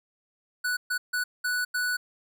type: tone bursts at uneven times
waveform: square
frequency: 1480 Hz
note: F#6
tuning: in tune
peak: -26 dBFS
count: 5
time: 0.64-0.77 / 0.9-0.98 / 1.13-1.24 / 1.44-1.65 / 1.74-1.97 s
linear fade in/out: 10 ms
effects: none